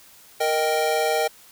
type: chord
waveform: square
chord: Eb major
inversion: second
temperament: equal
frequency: 466.2 / 622.3 / 784 Hz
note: Bb4 / Eb5 / G5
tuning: 0 / 0 / 0 cents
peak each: -25 dBFS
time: 0.4-1.28 s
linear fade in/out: 10 ms
effects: white hiss -50 dBFS RMS until 1.51 s